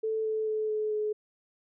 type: tone with pitch steps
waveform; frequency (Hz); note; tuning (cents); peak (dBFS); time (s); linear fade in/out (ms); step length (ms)
sine; 440 / 436.2 / 432.4 / 428.7 / 425; A4 / A4 / A4 / A4 / G#4; 0 / -15 / -30 / -45 / +40; -27; 0.03-1.13; 10; 220
effects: none